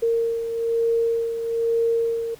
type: beating tone pair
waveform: sine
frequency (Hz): 460.7 / 461.8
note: A#4 / A#4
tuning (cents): -20 / -16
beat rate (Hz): 1.1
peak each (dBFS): -20 / -28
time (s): 0.02-2.35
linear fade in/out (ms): 10
effects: pink hiss -49 dBFS RMS until 2.39 s